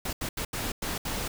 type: noise bursts at uneven times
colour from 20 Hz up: pink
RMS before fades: -32 dBFS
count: 6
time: 0.05-0.13 / 0.21-0.29 / 0.37-0.45 / 0.53-0.72 / 0.82-0.98 / 1.05-1.28 s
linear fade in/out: 5 ms
effects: none